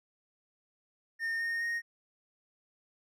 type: tone with pitch steps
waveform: triangle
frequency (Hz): 1825 / 1843 / 1861.2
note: A#6 / A#6 / A#6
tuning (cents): -37 / -20 / -3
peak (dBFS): -29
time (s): 1.19-1.82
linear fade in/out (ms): 50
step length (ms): 210
effects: none